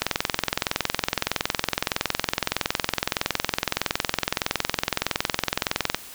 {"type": "click train", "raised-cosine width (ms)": 0.2, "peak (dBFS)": -3, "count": 129, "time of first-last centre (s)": [0.02, 5.946], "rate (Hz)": 21.6, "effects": ["white hiss -42 dBFS RMS until 6.14 s"]}